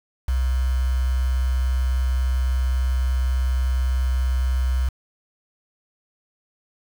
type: tone with quantisation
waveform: sine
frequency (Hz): 63.9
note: C2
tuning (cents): -40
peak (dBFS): -18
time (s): 0.28-4.89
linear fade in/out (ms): 5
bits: 6
effects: none